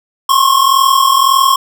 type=tone pair together; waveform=square; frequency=1058 / 1099.8 Hz; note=C6 / C#6; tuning=+19 / -14 cents; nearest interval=minor second; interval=67 cents; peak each=-11 dBFS; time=0.29-1.56 s; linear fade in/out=5 ms; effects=none